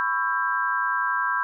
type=chord; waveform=sine; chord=C# half-diminished seventh; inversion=third; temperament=just; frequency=997.9 / 1108.7 / 1330.5 / 1596.6 Hz; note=B5 / C#6 / E6 / G6; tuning=+18 / 0 / +16 / +31 cents; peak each=-27 / -29 / -29 / -25 dBFS; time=0-1.43 s; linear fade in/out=0 ms; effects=none